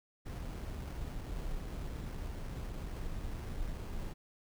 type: noise with sample-and-hold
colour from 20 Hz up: brown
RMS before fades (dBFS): -40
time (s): 0.25-4.14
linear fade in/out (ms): 20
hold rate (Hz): 3675
effects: none